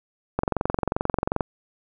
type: click train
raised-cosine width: 1 ms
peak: -8 dBFS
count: 24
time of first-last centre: 0.39-1.408 s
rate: 22.6 Hz
effects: none